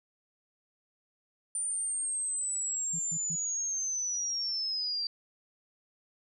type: linear sweep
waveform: sine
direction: down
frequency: 9170 to 4674 Hz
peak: -30 dBFS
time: 1.55-5.07 s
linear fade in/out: 2 ms
type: tone bursts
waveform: sine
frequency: 164.81 Hz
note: E3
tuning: in tune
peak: -38 dBFS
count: 3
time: 2.93-3.359 s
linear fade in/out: 10 ms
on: 63 ms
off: 120 ms
effects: none